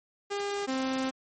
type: tone pair in turn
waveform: sawtooth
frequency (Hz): 403.7 / 263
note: G#4 / C4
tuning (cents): -49 / +9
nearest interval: perfect fifth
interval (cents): 742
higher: first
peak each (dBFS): -26 / -24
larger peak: second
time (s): 0.3-0.67 / 0.67-1.11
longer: second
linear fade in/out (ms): 20
effects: MP3 32 kbps